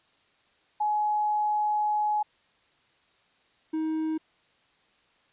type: tone pair in turn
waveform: sine / triangle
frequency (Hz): 843 / 315.8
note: G#5 / D#4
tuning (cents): +26 / +26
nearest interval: octave + perfect fourth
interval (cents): 1700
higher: first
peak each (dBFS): -23 / -24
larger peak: first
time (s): 0.8-2.23 / 3.73-4.18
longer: first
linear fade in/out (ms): 10
effects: white hiss -65 dBFS RMS until 5.32 s + resampled to 8000 Hz